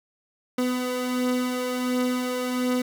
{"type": "beating tone pair", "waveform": "30% pulse", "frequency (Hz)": [249.4, 250.8], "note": ["B3", "B3"], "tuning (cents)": [17, 27], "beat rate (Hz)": 1.4, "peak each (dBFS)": [-28, -22], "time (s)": [0.58, 2.82], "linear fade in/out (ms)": 5, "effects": []}